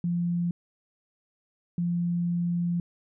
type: tone bursts at uneven times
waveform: sine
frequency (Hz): 173.2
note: F3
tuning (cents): -14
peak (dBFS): -24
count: 2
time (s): 0.04-0.51 / 1.78-2.8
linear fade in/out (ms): 2
effects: none